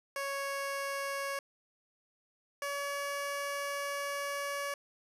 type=tone pair in turn; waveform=15% pulse; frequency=554.4 / 566.7 Hz; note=C#5 / C#5; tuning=0 / +38 cents; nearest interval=unison; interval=38 cents; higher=second; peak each=-28 dBFS; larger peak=neither; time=0.16-1.39 / 2.62-4.74 s; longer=second; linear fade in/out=2 ms; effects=resampled to 32000 Hz